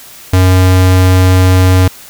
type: tone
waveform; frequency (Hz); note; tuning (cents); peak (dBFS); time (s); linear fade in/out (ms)
square; 92.5; F#2; 0; -5; 0.33-1.88; 5
effects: white hiss -34 dBFS RMS until 2.09 s